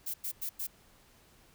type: noise bursts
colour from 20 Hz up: violet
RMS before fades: -36 dBFS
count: 4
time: 0.06-0.671 s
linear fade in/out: 10 ms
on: 80 ms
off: 97 ms
effects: pink hiss -62 dBFS RMS until 1.54 s